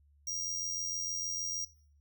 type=tone with amplitude modulation; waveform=square; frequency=5700 Hz; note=F8; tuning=34 cents sharp; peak=-32 dBFS; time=0.27-1.65 s; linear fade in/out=5 ms; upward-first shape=sine; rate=86.5 Hz; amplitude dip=60%; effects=noise-tail reverb RT60 0.5 s tail -18 dB re dry + added 72 Hz sine -62 dBFS peak until 2 s